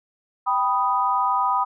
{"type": "chord", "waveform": "sine", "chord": "G augmented", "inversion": "none", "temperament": "equal", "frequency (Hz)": [784, 987.8, 1244.5], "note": ["G5", "B5", "D#6"], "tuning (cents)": [0, 0, 0], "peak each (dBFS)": [-25, -21, -23], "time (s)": [0.46, 1.65], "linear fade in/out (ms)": 20, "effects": []}